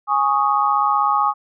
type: chord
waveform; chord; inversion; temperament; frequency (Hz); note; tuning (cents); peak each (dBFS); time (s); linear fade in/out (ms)
sine; Ab suspended fourth; none; equal; 830.6 / 1108.7 / 1244.5; Ab5 / Db6 / Eb6; 0 / 0 / 0; -19; 0.07-1.34; 50
effects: none